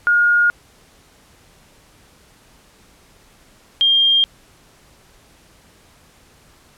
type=tone pair in turn; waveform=sine; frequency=1428 / 3206 Hz; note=F6 / G7; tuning=+38 / +38 cents; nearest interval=octave + major second; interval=1400 cents; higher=second; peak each=-11 dBFS; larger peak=neither; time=0.07-0.5 / 3.81-4.24 s; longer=neither; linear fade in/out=0 ms; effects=pink hiss -51 dBFS RMS until 6.77 s + low-pass 12000 Hz 12 dB/octave